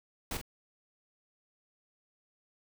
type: noise with echo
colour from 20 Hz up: pink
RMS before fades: -36 dBFS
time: 0.31-0.37 s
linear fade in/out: 2 ms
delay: 44 ms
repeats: 1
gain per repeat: -7 dB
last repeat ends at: 0.414 s
effects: none